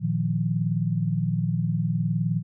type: chord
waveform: sine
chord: Bb suspended fourth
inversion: none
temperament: just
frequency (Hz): 116.54 / 155.39 / 174.81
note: Bb2 / Eb3 / F3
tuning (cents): 0 / -2 / +2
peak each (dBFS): -27 / -26 / -26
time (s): 0-2.43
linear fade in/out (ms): 50
effects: none